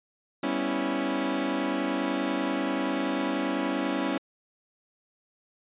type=chord; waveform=sawtooth; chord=C# half-diminished seventh; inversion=second; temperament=equal with one note detuned; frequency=196 / 246.9 / 277.2 / 327.5 Hz; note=G3 / B3 / C#4 / E4; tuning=0 / 0 / 0 / -11 cents; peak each=-31 / -30 / -25 / -28 dBFS; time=0.43-4.18 s; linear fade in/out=5 ms; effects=resampled to 8000 Hz